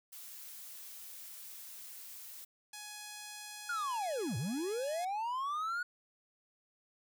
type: noise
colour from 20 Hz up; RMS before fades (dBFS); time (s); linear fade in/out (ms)
blue; -49; 0.12-2.45; 10
type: tone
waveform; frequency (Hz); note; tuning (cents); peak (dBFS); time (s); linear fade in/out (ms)
5% pulse; 838; G#5; +15; -33; 2.73-5.05; 5
type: linear two-way sweep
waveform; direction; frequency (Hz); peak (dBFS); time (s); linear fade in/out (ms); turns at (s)
triangle; down then up; 1465 to 101.3 to 1465; -32; 3.69-5.83; 5; 4.37
effects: none